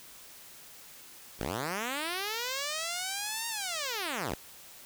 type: linear two-way sweep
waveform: 5% pulse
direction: up then down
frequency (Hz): 40.48 to 932.3 to 40.48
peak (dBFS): -21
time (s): 1.39-4.35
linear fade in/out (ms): 10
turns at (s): 3.48
effects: white hiss -51 dBFS RMS until 4.85 s